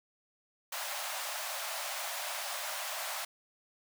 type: high-pass noise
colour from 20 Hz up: pink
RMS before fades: -38 dBFS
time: 0.72-3.25 s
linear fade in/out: 5 ms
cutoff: 570 Hz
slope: 96 dB/octave
effects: none

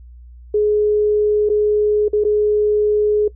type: tone with dropouts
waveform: sine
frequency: 420.2 Hz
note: G#4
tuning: 20 cents sharp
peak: -12 dBFS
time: 0.54-3.28 s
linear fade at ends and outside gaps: 5 ms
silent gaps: 1.491-1.498 / 2.083-2.131 / 2.239-2.248 s
effects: noise-tail reverb RT60 0.1 s tail -19 dB re dry + added 60 Hz sine -37 dBFS peak until 3.35 s

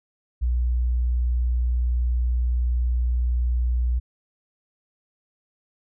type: tone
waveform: sine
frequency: 60.7 Hz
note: B1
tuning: 29 cents flat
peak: -19 dBFS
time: 0.41-4 s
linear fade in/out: 20 ms
effects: none

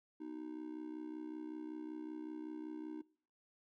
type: tone with amplitude modulation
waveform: triangle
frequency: 310 Hz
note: D#4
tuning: 6 cents flat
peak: -38 dBFS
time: 0.2-3.02 s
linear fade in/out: 10 ms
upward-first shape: sine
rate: 65.3 Hz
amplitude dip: 85%
effects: noise-tail reverb RT60 0.5 s tail -23 dB re dry

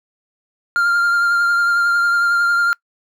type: tone with vibrato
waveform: triangle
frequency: 1396.9 Hz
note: F6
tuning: in tune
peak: -11 dBFS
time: 0.76-2.73 s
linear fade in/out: 0 ms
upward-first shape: triangle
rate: 11 Hz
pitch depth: 21 cents each way
effects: noise-tail reverb RT60 0.1 s tail -24 dB re dry

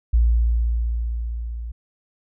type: tone with level ramp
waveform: sine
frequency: 57.7 Hz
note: A#1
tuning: 17 cents flat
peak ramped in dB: -12 to -28 dBFS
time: 0.13-1.72 s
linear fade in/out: 10 ms
effects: none

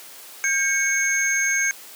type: tone cluster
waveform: sine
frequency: 1598 / 2214 / 6410 Hz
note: G6 / C#7 / G8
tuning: +33 / -3 / +38 cents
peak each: -23 dBFS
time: 0.44-1.71 s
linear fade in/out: 0 ms
effects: white hiss -42 dBFS RMS until 1.95 s + high-pass 300 Hz 12 dB/octave

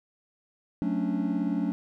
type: chord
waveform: triangle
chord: D major seventh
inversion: first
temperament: just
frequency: 183.54 / 220.2 / 275.3 / 293.7 Hz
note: F#3 / A3 / C#4 / D4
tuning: -14 / +2 / -12 / 0 cents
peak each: -29 dBFS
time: 0.82-1.72 s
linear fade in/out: 0 ms
effects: none

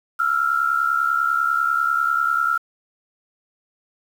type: tone pair together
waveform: sine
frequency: 1329.9 / 1400 Hz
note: E6 / F6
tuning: +15 / +4 cents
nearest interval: minor second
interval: 89 cents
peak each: -20 dBFS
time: 0.19-2.58 s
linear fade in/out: 10 ms
effects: 7-bit

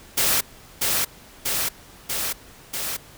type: noise with echo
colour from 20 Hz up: white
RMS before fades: -20 dBFS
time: 0.17-0.41 s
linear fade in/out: 10 ms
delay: 640 ms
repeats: 4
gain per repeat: -2 dB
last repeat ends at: 2.97 s
effects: pink hiss -47 dBFS RMS until 3.17 s

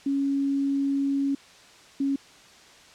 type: tone pair in turn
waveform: sine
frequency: 277.2 / 275.9 Hz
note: C#4 / C#4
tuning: 0 / -8 cents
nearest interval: unison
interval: 8 cents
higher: first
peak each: -22 dBFS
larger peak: neither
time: 0.06-1.35 / 2-2.16 s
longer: first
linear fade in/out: 5 ms
effects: white hiss -51 dBFS RMS until 2.94 s + low-pass 6000 Hz 12 dB/octave

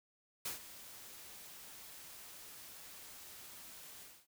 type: noise with ADSR envelope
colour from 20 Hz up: white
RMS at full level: -39 dBFS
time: 0.45-4.27 s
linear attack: 6 ms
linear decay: 130 ms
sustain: -14 dB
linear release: 260 ms
effects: none

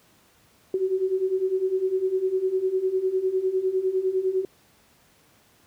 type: beating tone pair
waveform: sine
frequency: 370 / 379.9 Hz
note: F#4 / F#4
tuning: 0 / +46 cents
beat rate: 9.9 Hz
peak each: -27 / -23 dBFS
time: 0.74-4.45 s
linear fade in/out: 2 ms
effects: pink hiss -59 dBFS RMS until 5.66 s + high-pass 80 Hz 12 dB/octave

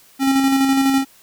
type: tone with tremolo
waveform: square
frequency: 270.3 Hz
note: C#4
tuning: 44 cents flat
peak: -13 dBFS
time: 0.19-1.05 s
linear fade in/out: 50 ms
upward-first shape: square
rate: 12 Hz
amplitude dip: 30%
effects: white hiss -50 dBFS RMS until 1.22 s

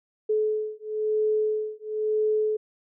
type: beating tone pair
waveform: sine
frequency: 429.2 / 430.2 Hz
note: A4 / A4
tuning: -43 / -39 cents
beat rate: 1 Hz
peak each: -26 dBFS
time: 0.29-2.57 s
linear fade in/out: 10 ms
effects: none

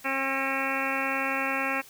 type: harmonic tone with a mistuned harmonic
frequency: 269.1 Hz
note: C4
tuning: 49 cents sharp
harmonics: 1 / 2 / 3 / 4 / 5 / 6 / 7 / 8 / 9 / 10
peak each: -35 / -35 / -35 / -35 / -35 / -35 / -35 / -35 / -35 / -35 dBFS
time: 0.04-1.82 s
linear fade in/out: 20 ms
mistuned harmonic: 8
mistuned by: +62 cents
effects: white hiss -51 dBFS RMS until 1.89 s

